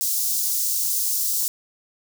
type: high-pass noise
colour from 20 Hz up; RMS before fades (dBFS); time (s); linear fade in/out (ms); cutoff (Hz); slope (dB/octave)
white; -23; 0.01-1.48; 0; 5100; 24
effects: none